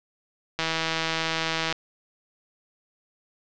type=click train; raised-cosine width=0.2 ms; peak=-8 dBFS; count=185; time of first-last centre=0.59-1.726 s; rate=162 Hz; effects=low-pass 5000 Hz 12 dB/octave